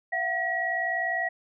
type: tone cluster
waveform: sine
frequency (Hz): 678 / 738 / 1915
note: E5 / F#5 / A#6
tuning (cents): +49 / -5 / +46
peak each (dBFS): -32 / -32 / -27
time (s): 0.12-1.29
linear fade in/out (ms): 10
effects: none